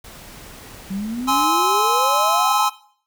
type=noise; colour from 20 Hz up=pink; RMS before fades=-40 dBFS; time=0.04-1.45 s; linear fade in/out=5 ms
type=exponential sweep; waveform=sine; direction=up; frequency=186.7 to 910 Hz; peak=-23 dBFS; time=0.9-2.66 s; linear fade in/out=10 ms
type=chord; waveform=square; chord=Ab augmented; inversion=none; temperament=just; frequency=830.6 / 1038.3 / 1297.8 Hz; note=Ab5 / C6 / E6; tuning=0 / -14 / -27 cents; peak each=-21 dBFS; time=1.27-2.7 s; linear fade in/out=20 ms
effects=noise-tail reverb RT60 0.5 s tail -17 dB re dry